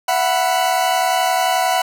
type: chord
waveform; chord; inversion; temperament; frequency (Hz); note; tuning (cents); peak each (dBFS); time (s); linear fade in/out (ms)
40% pulse; E suspended second; none; equal with one note detuned; 668.8 / 740 / 987.8; E5 / F#5 / B5; +25 / 0 / 0; -21 / -16 / -21; 0.08-1.82; 5
effects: none